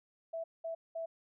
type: tone bursts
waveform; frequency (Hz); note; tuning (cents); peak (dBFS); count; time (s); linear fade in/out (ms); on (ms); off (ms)
sine; 658; E5; -3; -36; 3; 0.33-1.06; 10; 110; 200
effects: none